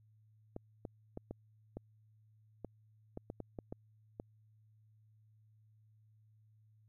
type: clicks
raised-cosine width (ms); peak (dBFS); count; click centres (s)
2; -29; 12; 0.564 / 0.852 / 1.174 / 1.31 / 1.77 / 2.647 / 3.174 / 3.301 / 3.403 / 3.588 / 3.725 / 4.199
effects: added 108 Hz sine -64 dBFS peak until 6.88 s